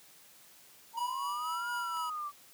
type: linear two-way sweep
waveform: sine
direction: up then down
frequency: 899 to 1436 to 1152 Hz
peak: -35 dBFS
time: 0.93-2.32 s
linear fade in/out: 50 ms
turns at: 1.7 s
type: tone with tremolo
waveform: square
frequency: 973 Hz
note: B5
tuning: 26 cents flat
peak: -36 dBFS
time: 0.97-2.1 s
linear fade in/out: 5 ms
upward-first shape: sine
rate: 4.1 Hz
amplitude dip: 40%
type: click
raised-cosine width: 0.2 ms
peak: -36 dBFS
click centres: 1.97 s
effects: white hiss -58 dBFS RMS until 2.53 s + high-pass 80 Hz 12 dB/octave